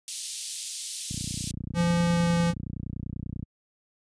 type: high-pass noise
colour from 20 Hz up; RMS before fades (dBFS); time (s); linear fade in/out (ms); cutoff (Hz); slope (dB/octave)
white; -32; 0.08-1.51; 0; 3200; 24
type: click train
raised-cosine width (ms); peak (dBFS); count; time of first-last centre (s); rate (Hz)
5; -20; 71; 1.11-3.428; 30.2
type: tone with pitch glide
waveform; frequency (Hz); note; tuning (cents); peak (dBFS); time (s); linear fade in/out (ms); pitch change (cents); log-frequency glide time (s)
square; 171.7 to 170.51; F3 to F3; -29 to -41; -22; 1.74-2.54; 50; -12; 2.02-2.38
effects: high-pass 80 Hz 12 dB/octave + resampled to 22050 Hz